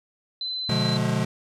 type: tone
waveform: sine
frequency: 4041 Hz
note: B7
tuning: 39 cents sharp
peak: -27 dBFS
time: 0.41-0.97 s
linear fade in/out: 2 ms
type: chord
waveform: square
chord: B diminished seventh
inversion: none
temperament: just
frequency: 123.47 / 148.16 / 177.8 / 213.4 Hz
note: B2 / D3 / F3 / Ab3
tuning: 0 / +16 / +31 / +47 cents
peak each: -27 / -29 / -29 / -28 dBFS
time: 0.69-1.25 s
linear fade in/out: 5 ms
effects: low-pass 9000 Hz 12 dB/octave